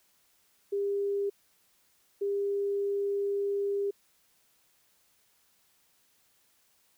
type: tone pair in turn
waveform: sine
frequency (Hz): 401.1 / 401.1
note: G4 / G4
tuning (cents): +40 / +40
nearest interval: unison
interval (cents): 0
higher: neither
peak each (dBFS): -27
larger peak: neither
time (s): 0.72-1.3 / 2.21-3.91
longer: second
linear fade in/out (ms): 10
effects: white hiss -68 dBFS RMS until 6.97 s